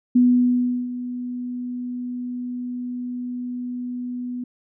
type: tone with ADSR envelope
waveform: sine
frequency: 246.9 Hz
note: B3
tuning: in tune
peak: -11 dBFS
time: 0.15-4.44 s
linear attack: 10 ms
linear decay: 720 ms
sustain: -15 dB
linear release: 5 ms
effects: none